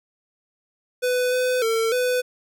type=tone with pitch steps; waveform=square; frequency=498.8 / 504 / 451.3 / 499.7 Hz; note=B4 / B4 / A4 / B4; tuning=+17 / +35 / +44 / +20 cents; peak=-20 dBFS; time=1.02-2.22 s; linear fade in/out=20 ms; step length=300 ms; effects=none